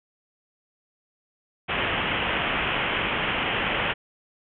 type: low-pass noise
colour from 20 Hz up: white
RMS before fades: -26 dBFS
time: 1.68-3.94 s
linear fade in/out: 20 ms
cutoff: 3200 Hz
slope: 96 dB/octave
effects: none